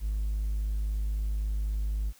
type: tone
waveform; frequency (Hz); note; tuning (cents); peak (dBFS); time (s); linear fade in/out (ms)
triangle; 51.9; G#1; 0; -24; 0-2.13; 50
effects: tanh soft clip ceiling -22 dBFS + white hiss -58 dBFS RMS until 2.19 s